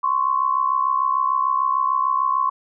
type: tone pair together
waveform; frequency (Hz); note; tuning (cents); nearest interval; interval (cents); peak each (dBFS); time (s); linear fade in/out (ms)
sine; 1042 / 1108.7; C6 / C#6; -7 / 0; minor second; 107; -20; 0.03-2.5; 10
effects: none